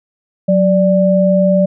sine tone pair together, 185 / 587.3 Hz, F#3 / D5, 0 / 0 cents, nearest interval octave + minor sixth, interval 2000 cents, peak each -11 dBFS, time 0.48-1.66 s, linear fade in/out 10 ms, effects none

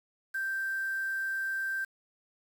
sine tone with quantisation, 1568 Hz, G6, in tune, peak -30 dBFS, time 0.34-1.85 s, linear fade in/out 10 ms, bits 8, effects none

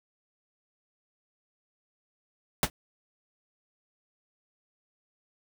pink noise with exponential decay, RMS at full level -18 dBFS, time 2.63-2.7 s, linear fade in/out 1 ms, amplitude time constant 15 ms, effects none

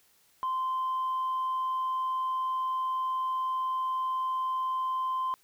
sine tone, 1038 Hz, C6, 14 cents flat, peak -26 dBFS, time 0.43-5.34 s, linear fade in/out 0 ms, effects tanh soft clip ceiling -25 dBFS + white hiss -65 dBFS RMS until 5.43 s

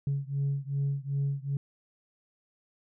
sine beating tone pair, 138.59 / 141.19 Hz, C#3 / C#3, 0 / +32 cents, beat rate 2.6 Hz, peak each -29 / -30 dBFS, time 0.07-1.57 s, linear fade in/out 2 ms, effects tanh soft clip ceiling -23 dBFS

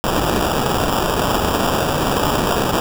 white noise with sample-and-hold, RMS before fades -18 dBFS, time 0.04-2.8 s, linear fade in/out 0 ms, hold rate 2100 Hz, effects none

